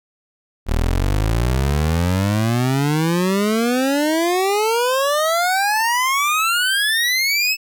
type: exponential sweep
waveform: 25% pulse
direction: up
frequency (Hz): 37.39 to 2640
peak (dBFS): -12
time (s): 0.66-7.57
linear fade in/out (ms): 50
effects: none